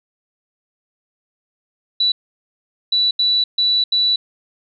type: tone bursts at uneven times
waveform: sine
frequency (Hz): 3951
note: B7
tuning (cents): 0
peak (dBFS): -13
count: 5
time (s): 2-2.12 / 2.92-3.11 / 3.19-3.44 / 3.58-3.84 / 3.92-4.16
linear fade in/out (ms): 5
effects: none